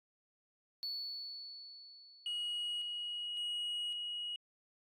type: tone with exponential decay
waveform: sine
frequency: 4435 Hz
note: C#8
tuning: in tune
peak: -35 dBFS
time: 0.83-3.27 s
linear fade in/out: 0 ms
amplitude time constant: 530 ms
type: tone with tremolo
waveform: sine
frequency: 2900 Hz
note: F#7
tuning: 35 cents flat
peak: -33 dBFS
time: 2.26-4.36 s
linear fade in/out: 2 ms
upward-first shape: square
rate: 0.9 Hz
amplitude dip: 35%
effects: tanh soft clip ceiling -35 dBFS + AAC 48 kbps